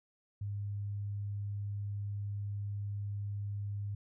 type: tone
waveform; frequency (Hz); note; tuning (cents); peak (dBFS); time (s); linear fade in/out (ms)
sine; 101.7; G#2; -36; -35; 0.41-3.95; 5
effects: none